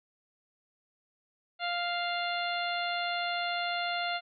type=harmonic tone; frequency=698.5 Hz; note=F5; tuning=in tune; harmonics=1 / 2 / 3 / 4 / 5 / 6; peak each=-33 / -36 / -38 / -39 / -40 / -41 dBFS; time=1.59-4.21 s; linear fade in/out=50 ms; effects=none